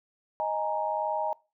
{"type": "chord", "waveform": "sine", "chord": "D# suspended fourth", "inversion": "none", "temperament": "equal", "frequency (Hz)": [622.3, 830.6, 932.3], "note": ["D#5", "G#5", "A#5"], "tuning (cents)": [0, 0, 0], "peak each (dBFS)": -31, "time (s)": [0.4, 1.33], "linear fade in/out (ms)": 0, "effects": ["noise-tail reverb RT60 0.3 s tail -23 dB re dry"]}